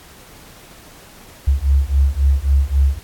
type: beating tone pair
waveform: sine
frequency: 67.1 / 70.8 Hz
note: C2 / C#2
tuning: +44 / +37 cents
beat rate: 3.7 Hz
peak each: -15 dBFS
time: 1.47-2.99 s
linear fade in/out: 10 ms
effects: pink hiss -43 dBFS RMS until 3.03 s + AAC 64 kbps